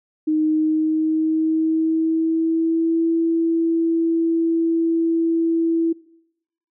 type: tone with pitch glide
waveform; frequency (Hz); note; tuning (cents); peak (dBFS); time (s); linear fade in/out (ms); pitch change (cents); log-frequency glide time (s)
sine; 310 to 330.3; D#4 to E4; -6 to +4; -16; 0.27-5.93; 10; +110; 0.39-3.08
effects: noise-tail reverb RT60 0.8 s tail -22 dB re dry